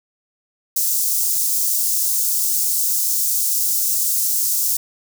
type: high-pass noise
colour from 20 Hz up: white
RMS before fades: -19 dBFS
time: 0.76-4.77 s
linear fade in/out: 5 ms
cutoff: 5700 Hz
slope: 24 dB/octave
effects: none